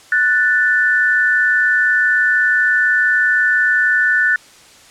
sine tone pair together, 1480.7 / 1768 Hz, F#6 / A6, +1 / +8 cents, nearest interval minor third, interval 307 cents, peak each -14 dBFS, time 0.12-4.36 s, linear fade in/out 2 ms, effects white hiss -44 dBFS RMS until 4.9 s + low-pass 8000 Hz 12 dB/octave

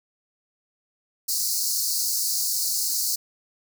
pink high-pass noise, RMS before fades -25 dBFS, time 1.28-3.16 s, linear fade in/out 10 ms, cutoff 4300 Hz, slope 96 dB/octave, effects none

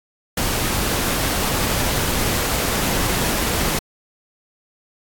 pink noise, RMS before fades -21 dBFS, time 0.37-3.79 s, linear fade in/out 5 ms, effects AAC 64 kbps

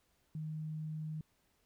sine tone, 155.56 Hz, D#3, in tune, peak -38 dBFS, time 0.35-1.21 s, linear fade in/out 2 ms, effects pink hiss -75 dBFS RMS until 1.65 s

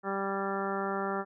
harmonic tone with a mistuned harmonic, 195.9 Hz, G3, 1 cent flat, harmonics 1 / 2 / 3 / 4 / 5 / 6 / 7 / 8 / 9, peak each -37 / -35 / -39 / -37 / -42 / -39 / -38 / -49 / -44 dBFS, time 0.03-1.25 s, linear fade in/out 50 ms, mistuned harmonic 8, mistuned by +60 cents, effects none

